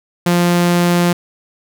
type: tone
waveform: sawtooth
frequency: 174.61 Hz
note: F3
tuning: in tune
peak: -7 dBFS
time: 0.26-1.13 s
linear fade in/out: 5 ms
effects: none